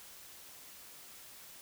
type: silence
effects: white hiss -53 dBFS RMS until 1.61 s